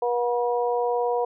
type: harmonic tone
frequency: 241.2 Hz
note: B3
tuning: 41 cents flat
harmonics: 2 / 3 / 4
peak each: -23 / -27 / -29 dBFS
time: 0.02-1.25 s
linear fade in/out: 5 ms
effects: none